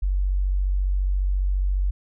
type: tone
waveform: sine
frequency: 47.28 Hz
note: F#1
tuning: 38 cents sharp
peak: -19 dBFS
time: 0.02-1.91 s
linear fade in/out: 10 ms
effects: none